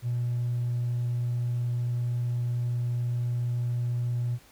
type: tone with hard clipping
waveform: sine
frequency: 120.9 Hz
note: B2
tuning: 36 cents flat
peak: -26 dBFS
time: 0.02-4.39 s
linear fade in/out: 50 ms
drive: 1 dB
effects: pink hiss -56 dBFS RMS until 4.51 s